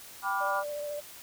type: chord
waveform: sine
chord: G dominant seventh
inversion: none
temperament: equal with one note detuned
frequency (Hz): 784 / 987.8 / 1174.7 / 1420.5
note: G5 / B5 / D6 / F6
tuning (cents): 0 / 0 / 0 / +29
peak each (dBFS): -33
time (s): 0.22-0.64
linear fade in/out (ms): 50
type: tone with vibrato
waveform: sine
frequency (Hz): 587.3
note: D5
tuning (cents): 0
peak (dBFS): -33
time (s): 0.4-1.01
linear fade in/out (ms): 20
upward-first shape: sine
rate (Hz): 14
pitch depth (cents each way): 15
effects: white hiss -48 dBFS RMS until 1.22 s